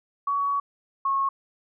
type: tone pair in turn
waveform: sine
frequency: 1126 / 1092.7 Hz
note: C#6 / C#6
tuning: +27 / -25 cents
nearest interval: minor second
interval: 52 cents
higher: first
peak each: -22 / -21 dBFS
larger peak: second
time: 0.27-0.6 / 1.05-1.29 s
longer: first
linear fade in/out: 5 ms
effects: none